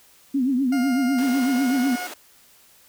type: tone with vibrato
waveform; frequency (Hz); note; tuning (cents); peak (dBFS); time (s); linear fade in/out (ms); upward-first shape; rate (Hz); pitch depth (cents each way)
sine; 261.6; C4; 0; -18; 0.34-1.96; 10; triangle; 8; 150
type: tone with pitch glide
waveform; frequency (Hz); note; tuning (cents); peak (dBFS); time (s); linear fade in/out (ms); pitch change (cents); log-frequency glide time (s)
20% pulse; 707 to 723.9; F5 to F#5; +21 to -38; -24; 0.72-2.07; 5; +41; 1.16-1.81
type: high-pass noise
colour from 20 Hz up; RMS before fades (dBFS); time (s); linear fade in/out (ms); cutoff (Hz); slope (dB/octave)
pink; -37; 1.18-2.14; 5; 270; 48
effects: white hiss -54 dBFS RMS until 2.88 s